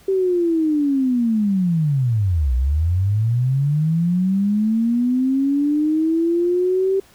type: linear two-way sweep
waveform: sine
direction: down then up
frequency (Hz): 390 to 59.7 to 390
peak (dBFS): -15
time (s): 0.08-7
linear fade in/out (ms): 5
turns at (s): 2.54
effects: pink hiss -51 dBFS RMS until 7.14 s